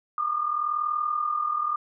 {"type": "tone pair together", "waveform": "sine", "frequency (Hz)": [1177, 1217.8], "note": ["D6", "D#6"], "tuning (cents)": [3, -38], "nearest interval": "minor second", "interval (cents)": 59, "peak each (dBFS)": [-30, -25], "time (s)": [0.18, 1.76], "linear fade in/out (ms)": 2, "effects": []}